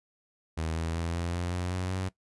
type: tone with pitch steps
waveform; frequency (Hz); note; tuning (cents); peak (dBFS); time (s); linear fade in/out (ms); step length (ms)
sawtooth; 80.3 / 82.08 / 83.9 / 85.77 / 87.67 / 89.61 / 91.6 / 93.64; E2 / E2 / E2 / F2 / F2 / F2 / F#2 / F#2; -45 / -7 / +31 / -31 / +7 / +45 / -17 / +21; -26; 0.57-2.09; 10; 190
effects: noise-tail reverb RT60 0.1 s tail -18 dB re dry + resampled to 24000 Hz